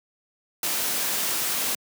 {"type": "noise", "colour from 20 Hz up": "white", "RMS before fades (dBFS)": -26, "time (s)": [0.63, 1.75], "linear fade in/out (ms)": 2, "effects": ["high-pass 150 Hz 12 dB/octave"]}